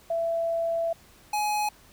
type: tone pair in turn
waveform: sine / square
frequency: 667 / 840.4 Hz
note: E5 / G#5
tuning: +20 / +20 cents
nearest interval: major third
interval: 400 cents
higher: second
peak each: -24 / -25 dBFS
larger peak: first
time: 0.1-0.93 / 1.33-1.69 s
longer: first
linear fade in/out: 5 ms
effects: pink hiss -55 dBFS RMS until 1.92 s